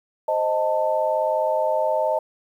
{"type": "chord", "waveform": "sine", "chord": "A diminished", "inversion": "first", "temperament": "equal with one note detuned", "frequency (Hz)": [523.3, 622.3, 887.7], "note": ["C5", "Eb5", "A5"], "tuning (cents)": [0, 0, 15], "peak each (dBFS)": [-26, -21, -24], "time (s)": [0.28, 2.19], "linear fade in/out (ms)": 5, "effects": ["9-bit"]}